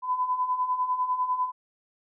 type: beating tone pair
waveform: sine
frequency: 998 / 1008 Hz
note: B5 / B5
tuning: +18 / +35 cents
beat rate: 10 Hz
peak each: -31 / -25 dBFS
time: 0.02-1.52 s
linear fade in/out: 50 ms
effects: none